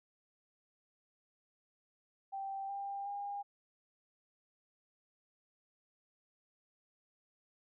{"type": "tone with pitch steps", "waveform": "sine", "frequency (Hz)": [782, 796, 808], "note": ["G5", "G5", "G#5"], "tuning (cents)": [-4, 26, -48], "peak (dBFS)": -38, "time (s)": [2.32, 3.43], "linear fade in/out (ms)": 20, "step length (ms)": 370, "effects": []}